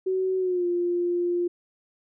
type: tone with pitch glide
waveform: sine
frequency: 375.6 to 350.4 Hz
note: F#4 to F4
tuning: +26 to +6 cents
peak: -22 dBFS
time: 0.06-1.48 s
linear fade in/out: 10 ms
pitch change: -120 cents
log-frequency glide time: 0.38-0.66 s
effects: none